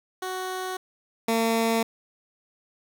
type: tone pair in turn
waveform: 15% pulse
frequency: 371.8 / 227.1 Hz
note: F#4 / A#3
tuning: +8 / -45 cents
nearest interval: major sixth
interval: 853 cents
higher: first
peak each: -23 / -15 dBFS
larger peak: second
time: 0.22-0.77 / 1.28-1.83 s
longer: neither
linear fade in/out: 5 ms
effects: none